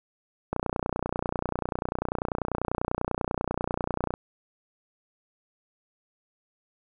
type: click train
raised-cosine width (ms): 1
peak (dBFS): -13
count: 110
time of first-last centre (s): 0.53-4.139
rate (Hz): 30.2
effects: none